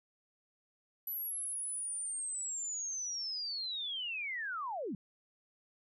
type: linear sweep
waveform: sine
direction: down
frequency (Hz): 11950 to 162.4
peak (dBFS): -36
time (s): 1.07-4.95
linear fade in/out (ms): 2
effects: none